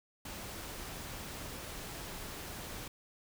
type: noise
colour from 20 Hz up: pink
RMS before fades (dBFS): -44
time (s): 0.25-2.88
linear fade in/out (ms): 5
effects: none